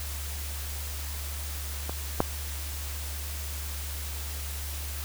clicks, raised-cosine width 1 ms, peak -19 / -7 dBFS, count 2, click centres 1.895 / 2.204 s, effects added 72 Hz sine -34 dBFS peak until 5.04 s + white hiss -39 dBFS RMS until 5.04 s

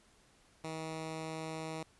10% pulse tone, 159.4 Hz, D#3, 42 cents sharp, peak -31 dBFS, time 0.64-1.83 s, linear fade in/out 2 ms, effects pink hiss -66 dBFS RMS until 1.99 s + resampled to 24000 Hz

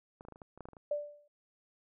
clicks, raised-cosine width 1 ms, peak -34 / -38 / -33 / -35 / -40 / -34 / -39 / -30 / -32 / -34 / -40 / -38 dBFS, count 12, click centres 0.209 / 0.251 / 0.285 / 0.323 / 0.359 / 0.418 / 0.576 / 0.607 / 0.655 / 0.687 / 0.733 / 0.768 s
sine tone with exponential decay, 587.3 Hz, D5, in tune, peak -28 dBFS, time 0.91-1.28 s, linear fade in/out 5 ms, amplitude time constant 80 ms
effects none

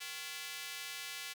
square tone with high-pass filter, 155.56 Hz, D#3, in tune, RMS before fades -44 dBFS, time 0-1.34 s, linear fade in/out 20 ms, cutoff 2400 Hz, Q 1.1, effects none

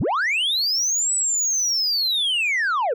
sine linear two-way sweep, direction up then down, 46.23 to 8000 to 425.9 Hz, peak -16 dBFS, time 0-2.94 s, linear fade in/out 10 ms, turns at 1.14 s, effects tanh soft clip ceiling -18 dBFS

